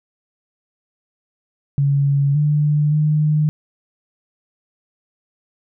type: tone with pitch steps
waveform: sine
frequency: 140.6 / 148.8 / 152 Hz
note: C#3 / D3 / D#3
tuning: +25 / +23 / -40 cents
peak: -13 dBFS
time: 1.78-3.49 s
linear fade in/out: 0 ms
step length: 570 ms
effects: none